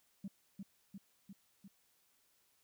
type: tone with echo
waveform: sine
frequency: 196.6 Hz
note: G3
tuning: 5 cents sharp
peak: -39 dBFS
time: 0.24-0.28 s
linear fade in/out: 5 ms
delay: 350 ms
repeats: 4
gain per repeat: -3 dB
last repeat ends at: 1.68 s
effects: tanh soft clip ceiling -37 dBFS + white hiss -74 dBFS RMS until 2.63 s